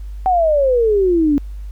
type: exponential sweep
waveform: sine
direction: down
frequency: 767 to 278.5 Hz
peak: -11 dBFS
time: 0.26-1.38 s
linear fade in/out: 0 ms
effects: added 50 Hz sine -26 dBFS peak until 1.71 s + pink hiss -55 dBFS RMS until 1.71 s